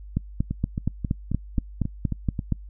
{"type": "two click trains", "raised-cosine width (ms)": 5, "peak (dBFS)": [-10, -14], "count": [11, 8], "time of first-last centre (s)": [[0.17, 2.523], [0.51, 2.392]], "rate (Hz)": [4.25, 3.72], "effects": ["noise-tail reverb RT60 0.1 s tail -26 dB re dry", "added 50 Hz sine -38 dBFS peak until 2.69 s"]}